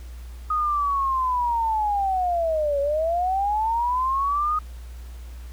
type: linear two-way sweep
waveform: sine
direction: down then up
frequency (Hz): 1251 to 554.4 to 1251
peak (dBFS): -20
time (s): 0.5-4.59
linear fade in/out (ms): 5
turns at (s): 2.8
effects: added 60 Hz sine -35 dBFS peak until 5.52 s + pink hiss -52 dBFS RMS until 5.52 s